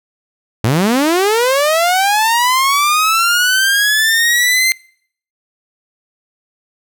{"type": "linear sweep", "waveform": "sawtooth", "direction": "up", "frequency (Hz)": [102.2, 2093], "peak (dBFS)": -7, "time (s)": [0.64, 4.72], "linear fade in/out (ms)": 0, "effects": ["noise-tail reverb RT60 0.6 s tail -25 dB re dry"]}